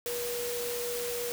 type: tone in noise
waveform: sine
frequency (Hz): 481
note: B4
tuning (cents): -46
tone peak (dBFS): -33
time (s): 0.06-1.32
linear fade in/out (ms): 0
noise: white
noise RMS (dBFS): -37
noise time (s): 0.06-1.32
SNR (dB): +1
effects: none